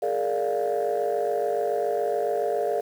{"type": "chord", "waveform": "sine", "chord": "Bb dominant seventh", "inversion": "third", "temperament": "equal with one note detuned", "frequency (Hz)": [415.3, 462.4, 587.3, 698.5], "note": ["Ab4", "Bb4", "D5", "F5"], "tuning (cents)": [0, -14, 0, 0], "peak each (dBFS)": -27, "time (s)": [0.02, 2.81], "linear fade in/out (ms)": 10, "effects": ["tanh soft clip ceiling -17 dBFS", "8-bit"]}